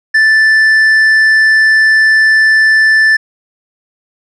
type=tone with tanh clipping; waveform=sine; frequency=1760 Hz; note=A6; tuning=in tune; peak=-6 dBFS; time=0.14-3.17 s; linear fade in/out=10 ms; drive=5 dB; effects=none